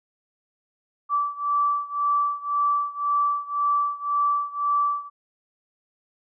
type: beating tone pair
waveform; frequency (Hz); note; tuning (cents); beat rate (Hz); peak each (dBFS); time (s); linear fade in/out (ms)
sine; 1159 / 1160.9; D6 / D6; -23 / -20; 1.9; -23 / -25; 1.09-5.1; 50
effects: none